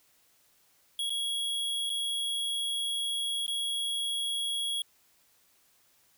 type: tone with dropouts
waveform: square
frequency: 3322 Hz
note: G#7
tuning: in tune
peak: -30 dBFS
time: 0.99-4.82 s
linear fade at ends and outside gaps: 2 ms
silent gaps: 1.096-1.103 / 1.896-1.9 / 3.464-3.479 s
effects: white hiss -66 dBFS RMS until 6.17 s